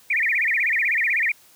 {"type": "tone with vibrato", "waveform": "sine", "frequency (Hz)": 2093, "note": "C7", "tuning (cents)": 0, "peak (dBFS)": -18, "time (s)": [0.1, 1.32], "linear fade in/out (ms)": 5, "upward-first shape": "sine", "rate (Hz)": 16, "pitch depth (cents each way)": 270, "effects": ["white hiss -53 dBFS RMS until 1.55 s", "high-pass 60 Hz 12 dB/octave"]}